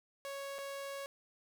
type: tone with dropouts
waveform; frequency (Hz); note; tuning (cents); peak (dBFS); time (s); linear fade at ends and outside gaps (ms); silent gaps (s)
sawtooth; 554.4; C#5; 0; -37; 0.25-1.06; 0; 0.584-0.588
effects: none